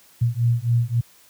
sine beating tone pair, 116.54 / 120.24 Hz, A#2 / B2, 0 / -46 cents, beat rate 3.7 Hz, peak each -20 dBFS, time 0.21-1.01 s, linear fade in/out 10 ms, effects white hiss -53 dBFS RMS until 1.29 s + high-pass 60 Hz 12 dB/octave

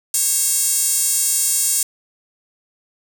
sawtooth tone with high-pass filter, 546 Hz, C#5, 26 cents flat, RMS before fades -18 dBFS, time 0.14-1.83 s, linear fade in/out 2 ms, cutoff 8100 Hz, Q 2.4, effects none

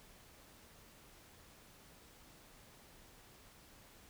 silence, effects pink hiss -61 dBFS RMS until 4.09 s

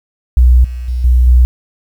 sine tone with level steps, 61.74 Hz, B1, in tune, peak -3 / -19 / -13 / -5 / -3 dBFS, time 0.37-1.45 s, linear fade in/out 0 ms, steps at 0.64 / 0.88 / 1.04 / 1.27 s, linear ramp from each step 5 ms, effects 7-bit

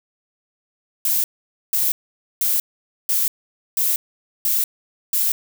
violet noise bursts, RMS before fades -19 dBFS, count 7, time 1.05-5.32 s, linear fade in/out 2 ms, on 190 ms, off 490 ms, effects none

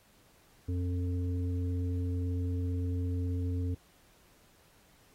harmonic tone, 89.1 Hz, F2, 35 cents sharp, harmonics 1 / 3 / 5, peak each -30 / -38 / -45 dBFS, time 0.68-3.75 s, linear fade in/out 10 ms, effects pink hiss -64 dBFS RMS until 5.14 s + AAC 48 kbps

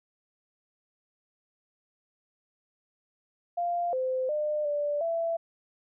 sine tone with pitch steps, 696 / 516 / 602 / 585 / 667 Hz, F5 / C5 / D5 / D5 / E5, -6 / -24 / +43 / -7 / +20 cents, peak -26 dBFS, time 3.57-5.37 s, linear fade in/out 10 ms, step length 360 ms, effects none

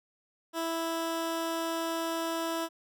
15% pulse tone, 329.6 Hz, E4, in tune, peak -24 dBFS, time 0.53-2.69 s, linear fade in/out 50 ms, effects none

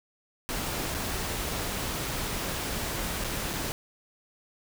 pink noise with dropouts, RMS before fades -32 dBFS, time 0.49-3.72 s, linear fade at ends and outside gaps 0 ms, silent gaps 0.943-0.948 / 3.239-3.245 / 3.532-3.536 s, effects none

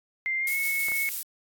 sine tone with pitch glide, 2093 to 2193 Hz, C7 to C#7, 0 to -19 cents, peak -25 dBFS, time 0.26-1.09 s, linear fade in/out 0 ms, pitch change +81 cents, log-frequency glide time 0.38-0.58 s
violet noise with tremolo, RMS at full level -30 dBFS, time 0.47-1.23 s, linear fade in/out 2 ms, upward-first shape square, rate 6.2 Hz, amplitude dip 25%
clicks, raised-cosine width 0.5 ms, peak -26 dBFS, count 2, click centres 0.885 / 0.919 s
effects AAC 64 kbps

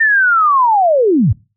sine linear sweep, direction down, 1821 to 77.8 Hz, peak -8 dBFS, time 0-1.33 s, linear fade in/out 10 ms, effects noise-tail reverb RT60 0.3 s tail -22 dB re dry

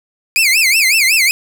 sawtooth tone with vibrato, 2349 Hz, D7, in tune, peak -6 dBFS, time 0.36-1.31 s, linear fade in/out 0 ms, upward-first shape sine, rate 5.4 Hz, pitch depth 240 cents each way, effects none

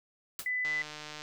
white noise with exponential decay, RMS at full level -34 dBFS, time 0.39-0.51 s, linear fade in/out 2 ms, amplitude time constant 24 ms
sine tone, 2000 Hz, B6, 21 cents sharp, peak -29 dBFS, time 0.46-0.82 s, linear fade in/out 2 ms
click train, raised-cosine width 0.2 ms, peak -25 dBFS, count 87, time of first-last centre 0.65-1.22 s, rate 151 Hz
effects none

